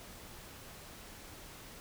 silence, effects pink hiss -51 dBFS RMS until 1.8 s

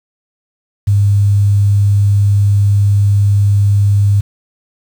sine tone with quantisation, 101 Hz, G#2, 48 cents flat, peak -7 dBFS, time 0.87-4.21 s, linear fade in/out 10 ms, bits 6, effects none

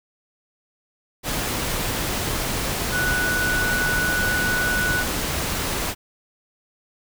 sine tone in noise, 1478 Hz, F#6, 2 cents flat, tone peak -21 dBFS, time 2.91-5.05 s, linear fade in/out 50 ms, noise pink, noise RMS -25 dBFS, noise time 1.23-5.95 s, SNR +1 dB, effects none

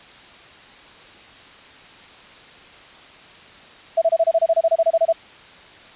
sine tone bursts, 659.3 Hz, E5, in tune, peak -12 dBFS, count 16, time 3.97-5.128 s, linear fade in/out 10 ms, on 48 ms, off 26 ms, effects white hiss -44 dBFS RMS until 5.95 s + resampled to 8000 Hz

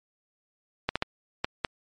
clicks, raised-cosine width 0.3 ms, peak -9 dBFS, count 5, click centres 0.89 / 0.956 / 1.024 / 1.445 / 1.648 s, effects MP3 48 kbps

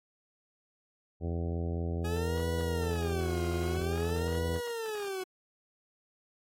harmonic tone, 84.4 Hz, E2, 41 cents sharp, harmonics 1 / 2 / 3 / 4 / 5 / 6 / 7 / 8 / 9, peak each -32 / -38 / -42 / -42 / -42 / -47 / -48 / -52 / -51 dBFS, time 1.2-4.61 s, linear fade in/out 50 ms
40% pulse tone with vibrato, 415 Hz, G#4, 1 cent flat, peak -33 dBFS, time 2.04-5.24 s, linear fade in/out 10 ms, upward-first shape sine, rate 0.51 Hz, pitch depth 280 cents each way
effects AAC 48 kbps

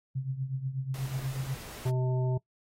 sine tone with tremolo, 132.9 Hz, C3, 27 cents sharp, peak -27 dBFS, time 0.15-1.55 s, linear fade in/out 10 ms, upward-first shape triangle, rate 8.2 Hz, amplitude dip 80%
pink noise, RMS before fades -45 dBFS, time 0.94-1.9 s, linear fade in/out 2 ms
harmonic tone, 127.6 Hz, C3, 43 cents flat, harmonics 1 / 3 / 5 / 7, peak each -26 / -36 / -40 / -43 dBFS, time 1.85-2.38 s, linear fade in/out 10 ms
effects noise-tail reverb RT60 0.1 s tail -20 dB re dry + AAC 48 kbps

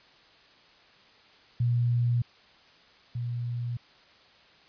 sine tone pair in turn, 120.2 / 120.2 Hz, B2 / B2, -46 / -46 cents, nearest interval unison, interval 0 cents, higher neither, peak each -22 / -29 dBFS, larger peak first, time 1.6-2.22 / 3.15-3.77 s, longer neither, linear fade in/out 5 ms, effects white hiss -57 dBFS RMS until 4.68 s + resampled to 11025 Hz

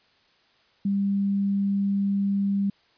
sine tone, 198.7 Hz, G3, 24 cents sharp, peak -21 dBFS, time 0.85-2.7 s, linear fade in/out 5 ms, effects white hiss -62 dBFS RMS until 2.97 s + resampled to 11025 Hz

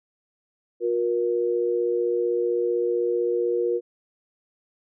sine tone pair together, 358.8 / 474.5 Hz, F4 / A#4, +47 / +31 cents, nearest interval perfect fourth, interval 484 cents, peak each -24 / -23 dBFS, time 0.8-3.81 s, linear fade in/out 50 ms, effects none

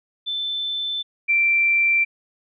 sine tone pair in turn, 3530 / 2351 Hz, A7 / D7, +5 / +1 cents, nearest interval perfect fifth, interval 704 cents, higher first, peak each -23 / -15 dBFS, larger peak second, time 0.26-1.03 / 1.28-2.05 s, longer neither, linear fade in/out 20 ms, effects none

